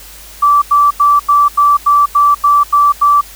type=tone bursts; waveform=sine; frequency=1161 Hz; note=D6; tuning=20 cents flat; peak=-5 dBFS; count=10; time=0.42-3.212 s; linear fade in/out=10 ms; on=200 ms; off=88 ms; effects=added 50 Hz sine -38 dBFS peak until 3.35 s + white hiss -35 dBFS RMS until 3.35 s